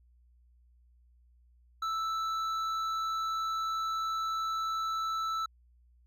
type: tone with hard clipping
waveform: triangle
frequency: 1318.5 Hz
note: E6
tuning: in tune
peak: -32 dBFS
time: 1.82-5.46 s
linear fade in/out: 5 ms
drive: 11 dB
effects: added 60 Hz sine -60 dBFS peak until 6.06 s